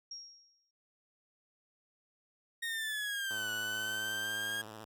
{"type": "tone with exponential decay", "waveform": "sine", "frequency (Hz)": 5590, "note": "F8", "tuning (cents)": 1, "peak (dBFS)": -40, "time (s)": [0.11, 0.71], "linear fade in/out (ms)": 5, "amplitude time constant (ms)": 130}
{"type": "linear two-way sweep", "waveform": "30% pulse", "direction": "down then up", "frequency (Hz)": [1864.7, 1475, 1632], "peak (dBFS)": -32, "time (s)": [2.62, 4.62], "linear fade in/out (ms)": 10, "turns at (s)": 3.51}
{"type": "tone with vibrato", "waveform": "5% pulse", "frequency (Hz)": 108.3, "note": "A2", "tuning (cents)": -27, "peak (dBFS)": -35, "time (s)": [3.3, 4.85], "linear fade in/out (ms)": 10, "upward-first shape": "square", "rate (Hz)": 16, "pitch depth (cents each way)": 52}
{"effects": []}